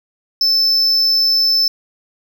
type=tone; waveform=triangle; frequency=5274 Hz; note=E8; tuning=in tune; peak=-10 dBFS; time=0.41-1.68 s; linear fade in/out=2 ms; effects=none